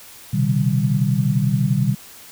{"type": "tone cluster", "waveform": "sine", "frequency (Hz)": [123.5, 135, 152.3, 194.4], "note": ["B2", "C#3", "D#3", "G3"], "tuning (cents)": [0, -45, -37, -14], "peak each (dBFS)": -21, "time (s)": [0.33, 1.95], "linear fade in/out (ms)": 10, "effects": ["white hiss -42 dBFS RMS until 2.31 s"]}